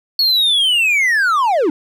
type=linear sweep; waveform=triangle; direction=down; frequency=4398 to 274.3 Hz; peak=-10 dBFS; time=0.19-1.7 s; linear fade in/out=2 ms; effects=none